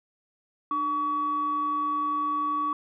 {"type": "tone pair together", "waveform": "sine", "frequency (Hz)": [300, 1132.6], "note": ["D4", "C#6"], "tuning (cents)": [37, 37], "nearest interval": "octave + major seventh", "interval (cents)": 2300, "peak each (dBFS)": [-34, -24], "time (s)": [0.71, 2.73], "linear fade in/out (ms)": 2, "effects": ["tanh soft clip ceiling -18 dBFS"]}